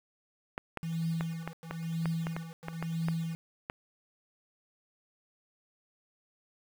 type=clicks; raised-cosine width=0.5 ms; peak=-20 dBFS; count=12; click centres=0.579 / 0.773 / 1.209 / 1.476 / 1.71 / 2.057 / 2.269 / 2.365 / 2.684 / 2.826 / 3.085 / 3.699 s
type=tone with tremolo; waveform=sine; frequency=164.6 Hz; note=E3; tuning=2 cents flat; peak=-28 dBFS; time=0.83-3.35 s; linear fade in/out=0 ms; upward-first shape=triangle; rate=1 Hz; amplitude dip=100%
effects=8-bit